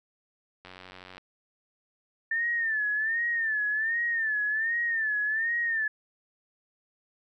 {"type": "click train", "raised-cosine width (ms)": 0.3, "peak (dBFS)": -29, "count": 50, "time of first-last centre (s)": [0.65, 1.18], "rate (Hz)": 92.4}
{"type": "tone with vibrato", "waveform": "sine", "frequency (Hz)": 1784, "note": "A6", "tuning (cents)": 23, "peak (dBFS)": -25, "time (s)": [2.31, 5.88], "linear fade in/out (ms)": 5, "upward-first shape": "sine", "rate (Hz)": 1.3, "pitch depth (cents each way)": 100}
{"effects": []}